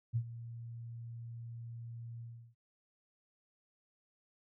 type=tone with ADSR envelope; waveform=sine; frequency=116.7 Hz; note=A#2; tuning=2 cents sharp; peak=-28 dBFS; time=0.13-2.55 s; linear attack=31 ms; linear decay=69 ms; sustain=-15 dB; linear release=340 ms; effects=none